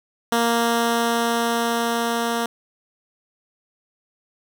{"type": "tone with level ramp", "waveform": "10% pulse", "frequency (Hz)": 233.1, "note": "A#3", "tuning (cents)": 0, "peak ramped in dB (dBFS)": [-9, -13], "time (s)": [0.32, 2.46], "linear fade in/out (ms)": 2, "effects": []}